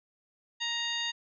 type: harmonic tone with a mistuned harmonic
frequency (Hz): 938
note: A#5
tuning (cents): +11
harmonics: 1 / 2 / 3 / 4 / 5 / 7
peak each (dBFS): -43 / -36 / -36 / -34 / -41 / -43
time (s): 0.6-1.12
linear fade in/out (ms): 20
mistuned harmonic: 4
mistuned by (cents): -29
effects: none